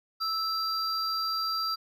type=tone pair together; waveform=triangle; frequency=1313 / 4725 Hz; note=E6 / D8; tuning=-7 / +10 cents; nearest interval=octave + minor seventh; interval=2217 cents; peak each=-29 / -29 dBFS; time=0.2-1.76 s; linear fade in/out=20 ms; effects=none